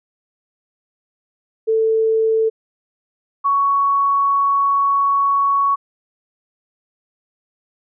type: tone pair in turn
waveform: sine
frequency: 444 / 1115.8 Hz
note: A4 / C#6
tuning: +16 / +11 cents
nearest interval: octave + major third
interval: 1595 cents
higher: second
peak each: -13 dBFS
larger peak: neither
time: 1.67-2.5 / 3.44-5.76 s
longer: second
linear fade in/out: 20 ms
effects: none